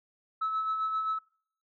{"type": "tone with tremolo", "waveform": "sine", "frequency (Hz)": 1300, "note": "E6", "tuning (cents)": -24, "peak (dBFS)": -25, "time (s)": [0.41, 1.19], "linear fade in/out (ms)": 10, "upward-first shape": "sine", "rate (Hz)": 7.6, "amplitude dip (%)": 45, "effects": ["noise-tail reverb RT60 0.6 s tail -25 dB re dry", "tanh soft clip ceiling -24 dBFS"]}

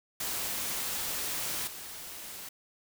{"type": "noise with level steps", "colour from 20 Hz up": "white", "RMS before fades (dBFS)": [-34, -43], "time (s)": [0.2, 2.49], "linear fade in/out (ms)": 5, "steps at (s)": 1.67, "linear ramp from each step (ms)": 5, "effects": []}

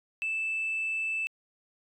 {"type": "tone", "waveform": "sine", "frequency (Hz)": 2637, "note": "E7", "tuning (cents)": 0, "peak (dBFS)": -27, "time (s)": [0.22, 1.27], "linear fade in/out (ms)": 0, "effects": ["tanh soft clip ceiling -25 dBFS"]}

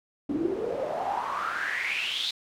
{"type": "noise with band-pass filter sweep", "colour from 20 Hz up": "pink", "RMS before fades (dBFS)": -30, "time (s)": [0.29, 2.31], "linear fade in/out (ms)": 5, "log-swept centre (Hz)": [280, 3900], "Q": 7.8, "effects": []}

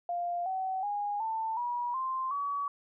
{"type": "tone with pitch steps", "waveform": "sine", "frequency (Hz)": [698.5, 757.3, 821.1, 890.3, 965.3, 1046.6, 1134.7], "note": ["F5", "F#5", "G#5", "A5", "B5", "C6", "C#6"], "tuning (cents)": [0, 40, -20, 20, -40, 0, 40], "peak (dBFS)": -30, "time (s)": [0.09, 2.68], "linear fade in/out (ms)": 2, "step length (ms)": 370, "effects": []}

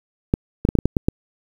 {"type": "clicks", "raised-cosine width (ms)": 3, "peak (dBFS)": -3, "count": 8, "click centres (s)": [0.339, 0.651, 0.689, 0.753, 0.788, 0.856, 0.968, 1.085], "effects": ["7-bit"]}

